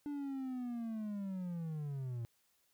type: linear sweep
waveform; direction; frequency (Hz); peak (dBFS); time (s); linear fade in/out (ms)
triangle; down; 293.7 to 113.9; -36; 0.06-2.25; 0
effects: white hiss -75 dBFS RMS until 2.73 s